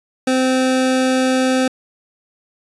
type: tone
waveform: 25% pulse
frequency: 258.9 Hz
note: C4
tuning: 18 cents flat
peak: -10 dBFS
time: 0.27-1.68 s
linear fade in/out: 5 ms
effects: resampled to 24000 Hz